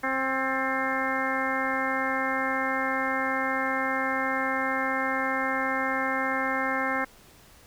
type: harmonic tone with a mistuned harmonic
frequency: 265.1 Hz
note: C4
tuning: 23 cents sharp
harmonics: 1 / 2 / 3 / 4 / 5 / 6 / 7 / 8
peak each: -33 / -33 / -33 / -33 / -33 / -33 / -33 / -33 dBFS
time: 0.03-7.05 s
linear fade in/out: 10 ms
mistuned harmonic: 7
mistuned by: -54 cents
effects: pink hiss -54 dBFS RMS until 7.66 s